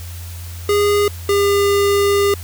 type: tone pair in turn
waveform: square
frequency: 410.1 / 402.6 Hz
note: G#4 / G4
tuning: -22 / +46 cents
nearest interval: unison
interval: 32 cents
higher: first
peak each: -13 dBFS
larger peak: neither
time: 0.69-1.08 / 1.29-2.34 s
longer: second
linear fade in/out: 2 ms
effects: added 86 Hz sine -28 dBFS peak until 2.43 s + white hiss -38 dBFS RMS until 2.43 s